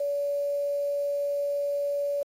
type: tone with quantisation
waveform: sine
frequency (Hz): 571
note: D5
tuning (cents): -49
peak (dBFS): -25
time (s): 0-2.23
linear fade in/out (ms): 5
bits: 8
effects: AAC 48 kbps